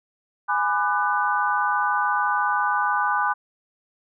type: chord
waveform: sine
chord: G# half-diminished seventh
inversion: none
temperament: just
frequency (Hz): 830.6 / 996.7 / 1196.1 / 1495.1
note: G#5 / B5 / D6 / F#6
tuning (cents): 0 / +16 / +31 / +18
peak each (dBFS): -25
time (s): 0.48-3.34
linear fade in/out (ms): 20
effects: none

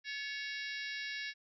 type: harmonic tone with a mistuned harmonic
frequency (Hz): 554.4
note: C#5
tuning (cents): 0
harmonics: 3 / 4 / 5 / 6 / 7 / 8 / 9 / 10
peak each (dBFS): -42 / -44 / -48 / -52 / -48 / -53 / -50 / -50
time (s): 0.04-1.34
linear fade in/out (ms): 50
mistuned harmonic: 3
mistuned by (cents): +54
effects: none

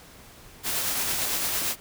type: noise with tremolo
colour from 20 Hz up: white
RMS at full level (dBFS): -26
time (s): 0.63-1.76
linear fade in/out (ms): 50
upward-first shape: triangle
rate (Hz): 8.8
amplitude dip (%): 30
effects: pink hiss -49 dBFS RMS until 1.8 s

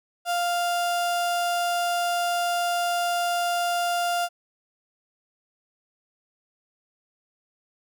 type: tone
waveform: 35% pulse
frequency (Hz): 698.5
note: F5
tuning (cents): 0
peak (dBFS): -21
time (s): 0.25-4.29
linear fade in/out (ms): 50
effects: none

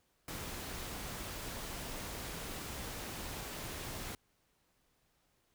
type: noise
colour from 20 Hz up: pink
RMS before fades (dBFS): -43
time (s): 0.28-4.15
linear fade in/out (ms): 2
effects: pink hiss -75 dBFS RMS until 5.54 s

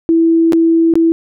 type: tone with dropouts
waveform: sine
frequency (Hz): 329.6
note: E4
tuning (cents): 0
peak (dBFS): -7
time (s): 0.09-1.12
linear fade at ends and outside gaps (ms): 0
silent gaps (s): 0.523-0.532 / 0.938-0.955
effects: none

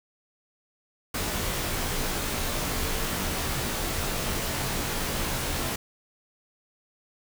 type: noise with comb filter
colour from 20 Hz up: pink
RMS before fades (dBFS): -29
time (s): 1.14-5.76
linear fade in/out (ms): 5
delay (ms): 19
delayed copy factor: -1
effects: none

